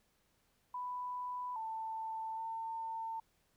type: tone with pitch steps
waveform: sine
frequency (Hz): 992 / 889 / 901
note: B5 / A5 / A5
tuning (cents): +7 / +18 / +41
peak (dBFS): -38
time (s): 0.74-3.2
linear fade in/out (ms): 5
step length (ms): 820
effects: pink hiss -75 dBFS RMS until 3.56 s